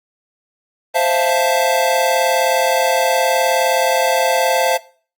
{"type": "chord", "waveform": "square", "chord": "F major seventh", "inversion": "second", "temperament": "equal", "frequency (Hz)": [523.3, 659.3, 698.5, 880], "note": ["C5", "E5", "F5", "A5"], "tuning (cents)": [0, 0, 0, 0], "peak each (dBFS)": [-19, -19, -20, -20], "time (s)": [0.94, 4.78], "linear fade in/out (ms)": 20, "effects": ["noise-tail reverb RT60 0.4 s tail -19 dB re dry", "Opus 32 kbps"]}